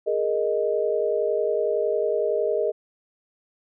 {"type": "chord", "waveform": "sine", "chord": "Ab suspended second", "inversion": "none", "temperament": "equal", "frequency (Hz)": [415.3, 466.2, 622.3], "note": ["Ab4", "Bb4", "Eb5"], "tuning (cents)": [0, 0, 0], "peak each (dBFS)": -25, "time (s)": [0.06, 2.72], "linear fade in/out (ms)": 20, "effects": []}